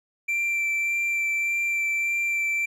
triangle tone with vibrato, 2349 Hz, D7, in tune, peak -21 dBFS, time 0.28-2.66 s, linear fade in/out 10 ms, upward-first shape sine, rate 1.7 Hz, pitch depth 10 cents each way, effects none

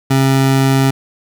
25% pulse tone, 134.6 Hz, C3, 49 cents sharp, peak -6 dBFS, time 0.1-0.91 s, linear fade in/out 10 ms, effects none

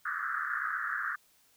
pink band-pass noise, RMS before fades -34 dBFS, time 0.05-1.16 s, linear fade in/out 10 ms, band 1200 to 1800 Hz, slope 96 dB/octave, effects white hiss -66 dBFS RMS until 1.56 s

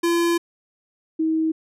square / sine tone pair in turn, 340.8 / 319 Hz, F4 / D#4, -42 / +43 cents, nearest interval minor second, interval 115 cents, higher first, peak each -18 dBFS, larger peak neither, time 0.03-0.38 / 1.19-1.52 s, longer first, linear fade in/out 10 ms, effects resampled to 32000 Hz

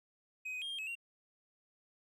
triangle tone with pitch steps, 2520 / 2504 / 3224 / 3206 / 2573 / 2756 Hz, D#7 / D#7 / G7 / G7 / E7 / F7, +21 / +10 / +48 / +38 / -43 / -24 cents, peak -37 dBFS, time 0.45-0.954 s, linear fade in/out 10 ms, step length 84 ms, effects none

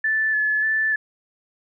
sine tone with vibrato, 1737 Hz, A6, 23 cents flat, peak -18 dBFS, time 0.04-0.96 s, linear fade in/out 5 ms, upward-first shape square, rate 1.7 Hz, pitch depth 19 cents each way, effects none

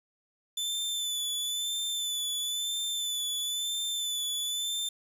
sawtooth tone with vibrato, 3508 Hz, A7, 6 cents flat, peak -27 dBFS, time 0.57-4.89 s, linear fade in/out 5 ms, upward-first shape sine, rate 1 Hz, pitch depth 32 cents each way, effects resampled to 32000 Hz + 9-bit

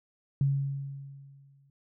sine tone with exponential decay, 138.59 Hz, C#3, in tune, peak -21 dBFS, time 0.41-1.7 s, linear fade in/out 2 ms, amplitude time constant 280 ms, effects none

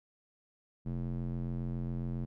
square tone with band-pass filter, 43.65 Hz, F1, in tune, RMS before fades -36 dBFS, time 0.85-2.26 s, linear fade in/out 20 ms, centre 170 Hz, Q 1.6, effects none

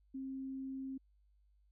sine tone, 266.4 Hz, C4, 31 cents sharp, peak -40 dBFS, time 0.14-0.98 s, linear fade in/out 10 ms, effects added 50 Hz sine -67 dBFS peak until 1.71 s

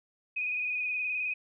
sine tone with vibrato, 2489 Hz, D#7, in tune, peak -29 dBFS, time 0.36-1.34 s, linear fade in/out 10 ms, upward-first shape square, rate 19 Hz, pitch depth 26 cents each way, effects none

